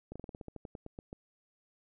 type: slowing click train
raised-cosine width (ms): 2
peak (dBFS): -30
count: 14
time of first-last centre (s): 0.12-1.129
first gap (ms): 36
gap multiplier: 1.12
effects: none